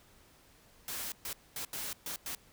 white noise bursts at uneven times, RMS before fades -39 dBFS, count 6, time 0.88-1.12 / 1.25-1.33 / 1.56-1.65 / 1.73-1.93 / 2.06-2.16 / 2.26-2.35 s, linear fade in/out 2 ms, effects pink hiss -62 dBFS RMS until 2.52 s

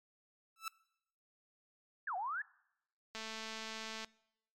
sawtooth tone with exponential growth, 1318.5 Hz, E6, in tune, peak -31 dBFS, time 0.56-0.68 s, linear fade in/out 2 ms, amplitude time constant 25 ms
sine exponential two-way sweep, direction down then up, 1788 to 697 to 1788 Hz, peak -36 dBFS, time 2.07-2.42 s, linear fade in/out 5 ms, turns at 2.16 s
click train, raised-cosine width 0.2 ms, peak -27 dBFS, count 199, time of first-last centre 3.15-4.046 s, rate 221 Hz
effects noise-tail reverb RT60 0.8 s tail -23 dB re dry + MP3 96 kbps

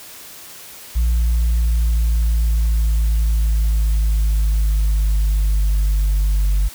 sine linear sweep, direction down, 58.27 to 49 Hz, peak -11 dBFS, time 0.95-6.69 s, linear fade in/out 20 ms, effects tanh soft clip ceiling -12 dBFS + white hiss -38 dBFS RMS until 6.74 s

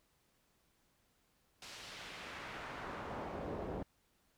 brown noise with band-pass filter sweep, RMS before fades -45 dBFS, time 1.62-3.83 s, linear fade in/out 2 ms, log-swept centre 5300 to 410 Hz, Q 0.95, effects pink hiss -75 dBFS RMS until 4.37 s

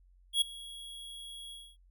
square tone with ADSR envelope, 3322 Hz, G#7, in tune, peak -23 dBFS, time 0.33-1.77 s, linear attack 84 ms, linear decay 9 ms, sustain -21 dB, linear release 260 ms, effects added 45 Hz sine -59 dBFS peak until 1.9 s

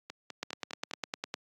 two click trains, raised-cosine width 0.2 ms, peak -16 / -23 dBFS, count 10 / 5, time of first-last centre 0.43-1.341 / 0.1-0.911 s, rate 9.88 / 4.93 Hz, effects high-pass 200 Hz 12 dB/octave + AAC 64 kbps

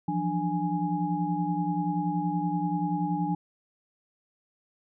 sine tone cluster, 167.9 / 178.4 / 295.9 / 830 Hz, E3 / F3 / D4 / G#5, +32 / +37 / +13 / -1 cents, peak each -31 dBFS, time 0.08-3.35 s, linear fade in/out 5 ms, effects none

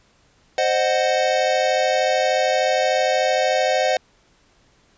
square chord, C diminished, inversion none, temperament equal with one note detuned, 523.3 / 616.5 / 740 Hz, C5 / Eb5 / Gb5, 0 / -16 / 0 cents, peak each -22 dBFS, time 0.58-3.97 s, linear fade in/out 2 ms, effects pink hiss -58 dBFS RMS until 4.97 s + resampled to 16000 Hz

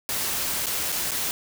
white noise with dropouts, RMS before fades -27 dBFS, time 0.09-1.31 s, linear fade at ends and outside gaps 0 ms, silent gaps 0.659-0.667 / 0.92-0.924 / 1.109-1.117 s, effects none

